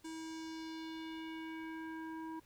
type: tone with low-pass filter sweep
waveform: square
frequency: 321.6 Hz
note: E4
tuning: 43 cents flat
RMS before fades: -45 dBFS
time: 0.04-2.4 s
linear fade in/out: 10 ms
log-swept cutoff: 8300 to 1100 Hz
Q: 2.1
effects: pink hiss -68 dBFS RMS until 2.45 s